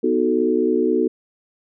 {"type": "chord", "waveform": "sine", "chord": "B dominant seventh", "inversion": "none", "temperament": "equal", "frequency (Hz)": [246.9, 311.1, 370, 440], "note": ["B3", "D#4", "F#4", "A4"], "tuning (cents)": [0, 0, 0, 0], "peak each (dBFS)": [-22, -22, -20, -21], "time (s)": [0.03, 1.08], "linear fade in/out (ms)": 10, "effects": []}